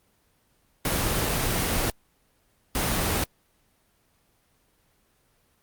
pink noise bursts at uneven times, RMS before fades -25 dBFS, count 2, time 0.85-1.9 / 2.75-3.24 s, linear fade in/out 2 ms, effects pink hiss -66 dBFS RMS until 5.62 s + Opus 24 kbps

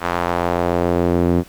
sawtooth tone with band-pass filter sweep, 87 Hz, F2, 6 cents flat, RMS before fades -18 dBFS, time 0-1.44 s, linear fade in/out 50 ms, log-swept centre 1200 to 280 Hz, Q 1.2, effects pink hiss -45 dBFS RMS until 1.48 s

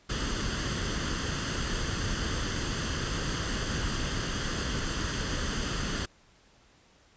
pink noise with comb filter, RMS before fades -31 dBFS, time 0.09-6.06 s, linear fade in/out 10 ms, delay 0.64 ms, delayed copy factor +0.6, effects pink hiss -61 dBFS RMS until 7.16 s + resampled to 16000 Hz

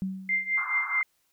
sine tone with exponential decay, 189.8 Hz, F#3, 44 cents sharp, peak -25 dBFS, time 0.02-0.62 s, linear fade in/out 0 ms, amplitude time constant 130 ms
sine tone with tremolo, 2093 Hz, C7, in tune, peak -21 dBFS, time 0.29-1.03 s, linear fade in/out 2 ms, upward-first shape triangle, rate 4.7 Hz, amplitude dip 90%
white band-pass noise, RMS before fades -36 dBFS, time 0.57-1.02 s, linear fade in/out 10 ms, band 1000 to 1400 Hz, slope 48 dB/octave
effects white hiss -71 dBFS RMS until 1.32 s

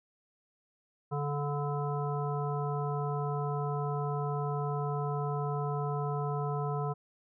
harmonic tone, 144.7 Hz, D3, 25 cents flat, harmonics 1 / 3 / 5 / 7 / 9, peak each -32 / -37 / -39 / -40 / -42 dBFS, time 1.11-6.94 s, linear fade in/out 20 ms, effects none

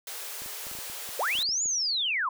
white high-pass noise, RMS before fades -38 dBFS, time 0.07-1.43 s, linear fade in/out 2 ms, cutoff 380 Hz, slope 96 dB/octave
clicks, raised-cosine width 2 ms, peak -35 dBFS, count 12, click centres 0.42 / 0.461 / 0.668 / 0.715 / 0.752 / 0.788 / 0.899 / 1.09 / 1.353 / 1.388 / 1.49 / 1.657 s
sine linear two-way sweep, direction up then down, 415.3 to 7040 to 953 Hz, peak -25 dBFS, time 1.19-2.29 s, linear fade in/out 5 ms, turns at 1.63 s
effects none

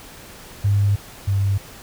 sine tone pair in turn, 101 / 98.64 Hz, G#2 / G2, -48 / +11 cents, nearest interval unison, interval 41 cents, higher first, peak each -14 / -16 dBFS, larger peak first, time 0.64-0.96 / 1.27-1.58 s, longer first, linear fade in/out 10 ms, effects pink hiss -41 dBFS RMS until 1.82 s

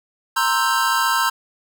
square chord, C dominant seventh, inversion third, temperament equal, 932.3 / 1046.5 / 1318.5 / 1568 Hz, Bb5 / C6 / E6 / G6, 0 / 0 / 0 / 0 cents, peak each -23 dBFS, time 0.36-1.3 s, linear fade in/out 10 ms, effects none

